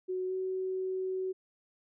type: tone with pitch glide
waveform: sine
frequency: 370 to 375.2 Hz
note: F#4 to F#4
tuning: 0 to +24 cents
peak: -31 dBFS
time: 0.08-1.33 s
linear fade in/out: 20 ms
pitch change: +24 cents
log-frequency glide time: 0.27-0.33 s
effects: none